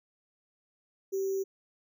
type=tone with sample-and-hold; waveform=sine; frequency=386.2 Hz; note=G4; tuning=26 cents flat; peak=-28 dBFS; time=1.12-1.44 s; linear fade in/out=20 ms; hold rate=6300 Hz; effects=none